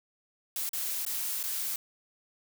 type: noise with dropouts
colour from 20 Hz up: blue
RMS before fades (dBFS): -33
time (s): 0.56-1.76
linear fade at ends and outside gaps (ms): 2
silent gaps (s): 0.692-0.732 / 1.051-1.064 / 1.43-1.437
effects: none